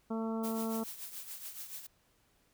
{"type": "harmonic tone", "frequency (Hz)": 224.1, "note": "A3", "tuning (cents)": 32, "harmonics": [1, 2, 3, 4, 5, 6], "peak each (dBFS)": [-34, -40, -44, -46, -48, -50], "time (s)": [0.1, 0.84], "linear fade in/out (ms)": 10}
{"type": "noise with tremolo", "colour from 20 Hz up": "blue", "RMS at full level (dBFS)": -42, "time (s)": [0.43, 1.87], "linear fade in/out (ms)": 10, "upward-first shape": "triangle", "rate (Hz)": 7, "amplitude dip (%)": 70}
{"effects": ["pink hiss -71 dBFS RMS until 2.53 s"]}